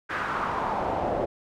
brown noise with band-pass filter sweep, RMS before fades -28 dBFS, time 0.09-1.26 s, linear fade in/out 20 ms, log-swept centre 1600 to 560 Hz, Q 2.8, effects none

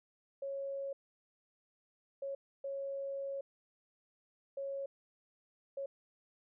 sine tone bursts at uneven times, 551 Hz, C#5, 11 cents flat, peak -37 dBFS, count 5, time 0.42-0.93 / 2.22-2.35 / 2.64-3.41 / 4.57-4.86 / 5.77-5.86 s, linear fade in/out 5 ms, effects none

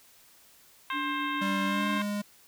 harmonic tone, 529 Hz, C5, 19 cents sharp, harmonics 2 / 3 / 4 / 5 / 6 / 7, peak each -32 / -36 / -38 / -40 / -42 / -43 dBFS, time 0.9-2.02 s, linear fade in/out 2 ms
sine tone with tremolo, 290 Hz, D4, 22 cents flat, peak -33 dBFS, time 0.92-2.02 s, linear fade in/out 50 ms, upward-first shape sine, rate 7.1 Hz, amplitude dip 25%
square tone with pitch glide, 196.5 to 205.7 Hz, G3 to G#3, +4 to -16 cents, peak -30 dBFS, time 1.41-2.22 s, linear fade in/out 10 ms, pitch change +80 cents, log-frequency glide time 1.66-1.85 s
effects white hiss -58 dBFS RMS until 2.47 s

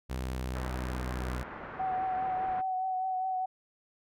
sawtooth tone with pitch glide, 63.9 to 62.58 Hz, C2 to B1, -40 to +24 cents, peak -29 dBFS, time 0.09-1.44 s, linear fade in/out 20 ms, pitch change -36 cents, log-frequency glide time 0.22-1.08 s
white low-pass noise, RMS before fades -43 dBFS, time 0.54-2.62 s, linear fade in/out 20 ms, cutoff 1600 Hz, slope 24 dB/octave
sine tone with vibrato, 750 Hz, F#5, 23 cents sharp, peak -29 dBFS, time 1.79-3.46 s, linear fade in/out 10 ms, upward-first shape triangle, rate 4.9 Hz, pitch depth 26 cents each way
effects none

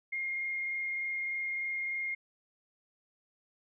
sine tone with frequency modulation, 2130 Hz, C7, 30 cents sharp, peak -32 dBFS, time 0.12-2.15 s, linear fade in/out 10 ms, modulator 23.3 Hz, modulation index 0.71, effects none

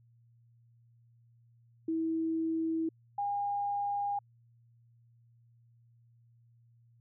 sine tone pair in turn, 324.3 / 810.8 Hz, E4 / G#5, -28 / -42 cents, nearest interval octave + major third, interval 1586 cents, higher second, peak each -29 / -30 dBFS, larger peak first, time 1.88-2.89 / 3.18-4.19 s, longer neither, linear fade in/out 5 ms, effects added 117 Hz sine -61 dBFS peak until 7 s

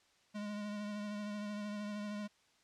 square tone with vibrato, 207.7 Hz, G#3, in tune, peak -40 dBFS, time 0.34-2.28 s, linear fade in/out 20 ms, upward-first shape triangle, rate 13 Hz, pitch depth 30 cents each way, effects white hiss -70 dBFS RMS until 2.63 s + low-pass 6000 Hz 12 dB/octave

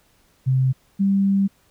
sine tone pair in turn, 130.81 / 196.5 Hz, C3 / G3, 0 / +4 cents, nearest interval perfect fifth, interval 704 cents, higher second, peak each -15 dBFS, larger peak neither, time 0.46-0.73 / 0.99-1.48 s, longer second, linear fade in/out 20 ms, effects pink hiss -60 dBFS RMS until 1.7 s

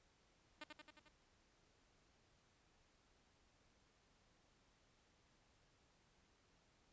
5% pulse tone with echo, 302.7 Hz, D#4, 48 cents flat, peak -38 dBFS, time 0.61-0.64 s, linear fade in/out 5 ms, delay 89 ms, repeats 5, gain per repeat -3 dB, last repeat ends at 1.085 s, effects pink hiss -75 dBFS RMS until 6.92 s + resampled to 16000 Hz

